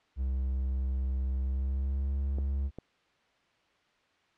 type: tone with pitch glide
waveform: triangle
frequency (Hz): 65.41 to 68.74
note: C2 to C#2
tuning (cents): 0 to -14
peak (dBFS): -26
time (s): 0.16-2.71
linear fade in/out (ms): 50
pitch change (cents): +86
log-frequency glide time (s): 1.39-2.11
type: clicks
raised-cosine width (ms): 2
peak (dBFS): -27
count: 2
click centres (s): 2.385 / 2.786
effects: white hiss -68 dBFS RMS until 4.37 s + low-pass 3000 Hz 12 dB/octave